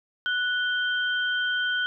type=tone pair together; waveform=sine; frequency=1480 / 3142 Hz; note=F#6 / G7; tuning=0 / +3 cents; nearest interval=octave + minor second; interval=1303 cents; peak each=-24 / -30 dBFS; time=0.26-1.86 s; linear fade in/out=0 ms; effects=none